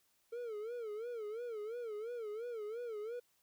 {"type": "tone with vibrato", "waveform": "triangle", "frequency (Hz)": 450.4, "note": "A4", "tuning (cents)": 40, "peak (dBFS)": -38, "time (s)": [0.32, 3.2], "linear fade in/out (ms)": 10, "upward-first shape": "sine", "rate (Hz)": 2.9, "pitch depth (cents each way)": 140, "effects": ["white hiss -75 dBFS RMS until 3.42 s"]}